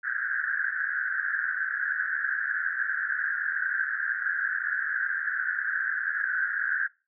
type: band-pass noise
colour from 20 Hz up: pink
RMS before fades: -29 dBFS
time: 0.03-6.88 s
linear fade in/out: 20 ms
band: 1500 to 1700 Hz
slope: 96 dB/octave
effects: noise-tail reverb RT60 0.3 s tail -23 dB re dry